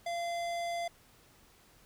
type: tone with hard clipping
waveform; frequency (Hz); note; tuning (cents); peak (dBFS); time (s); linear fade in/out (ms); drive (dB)
sine; 687; F5; -29; -35; 0.06-0.88; 5; 18
effects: pink hiss -62 dBFS RMS until 1.85 s